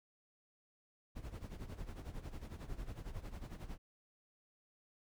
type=noise with tremolo; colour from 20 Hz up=brown; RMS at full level=-43 dBFS; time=1.15-3.78 s; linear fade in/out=20 ms; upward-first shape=sine; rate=11 Hz; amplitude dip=75%; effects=none